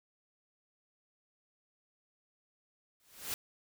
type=noise with exponential growth; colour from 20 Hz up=white; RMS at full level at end=-34 dBFS; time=3-3.34 s; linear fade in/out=1 ms; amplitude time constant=73 ms; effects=none